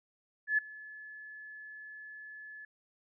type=tone with ADSR envelope; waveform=sine; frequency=1719 Hz; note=A6; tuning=41 cents flat; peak=-23 dBFS; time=0.47-2.65 s; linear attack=110 ms; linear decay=11 ms; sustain=-22 dB; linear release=4 ms; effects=none